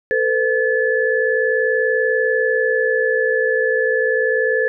sine tone cluster, 446.7 / 507 / 1726 Hz, A4 / B4 / A6, +26 / +45 / -34 cents, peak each -19 dBFS, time 0.11-4.68 s, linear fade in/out 0 ms, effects none

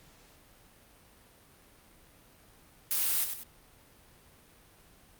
blue noise with echo, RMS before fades -29 dBFS, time 2.91-3.24 s, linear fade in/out 0 ms, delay 96 ms, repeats 2, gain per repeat -7 dB, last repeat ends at 3.432 s, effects pink hiss -59 dBFS RMS until 5.19 s + Opus 48 kbps

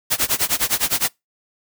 white noise with tremolo, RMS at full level -17 dBFS, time 0.1-1.09 s, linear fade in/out 20 ms, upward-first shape sine, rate 9.8 Hz, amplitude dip 95%, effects noise-tail reverb RT60 0.2 s tail -26 dB re dry

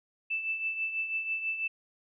sine tone with tremolo, 2643 Hz, E7, 4 cents sharp, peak -27 dBFS, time 0.3-1.68 s, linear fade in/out 10 ms, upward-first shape triangle, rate 6.1 Hz, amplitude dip 65%, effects none

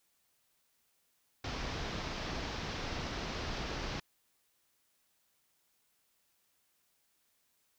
pink low-pass noise, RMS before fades -39 dBFS, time 1.44-4 s, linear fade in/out 5 ms, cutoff 5800 Hz, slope 48 dB/octave, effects white hiss -75 dBFS RMS until 7.78 s

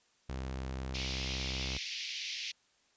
sawtooth tone with vibrato, 65.41 Hz, C2, in tune, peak -33 dBFS, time 0.29-1.78 s, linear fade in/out 5 ms, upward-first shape triangle, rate 18 Hz, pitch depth 16 cents each way
pink band-pass noise, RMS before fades -40 dBFS, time 0.94-2.52 s, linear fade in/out 10 ms, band 2200 to 5800 Hz, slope 48 dB/octave
effects white hiss -70 dBFS RMS until 2.96 s + resampled to 16000 Hz

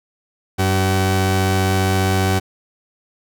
sawtooth tone pair together, 94.95 / 379.8 Hz, F#2 / F#4, +45 / +45 cents, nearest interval 2 octaves, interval 2400 cents, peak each -12 / -15 dBFS, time 0.58-2.4 s, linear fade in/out 20 ms, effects none

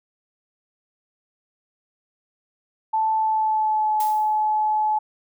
sine tone with pitch glide, 878 to 857 Hz, A5 to A5, -4 to -46 cents, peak -18 dBFS, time 2.93-4.99 s, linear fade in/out 10 ms, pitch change -42 cents, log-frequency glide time 3.12-3.94 s
blue noise with exponential decay, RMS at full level -32 dBFS, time 4-4.44 s, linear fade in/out 2 ms, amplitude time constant 95 ms
effects none

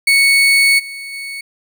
35% pulse tone with level steps, 2217 Hz, C#7, in tune, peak -7 / -25 / -23 dBFS, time 0.07-1.41 s, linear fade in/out 5 ms, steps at 0.78 / 1.12 s, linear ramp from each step 20 ms, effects none

